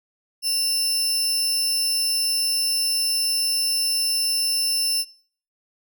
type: tone pair together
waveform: sawtooth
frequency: 2794 / 5293 Hz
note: F7 / E8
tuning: 0 / +6 cents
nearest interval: major seventh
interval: 1106 cents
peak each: -30 / -18 dBFS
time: 0.42-5.05 s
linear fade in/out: 50 ms
effects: noise-tail reverb RT60 0.5 s tail -21 dB re dry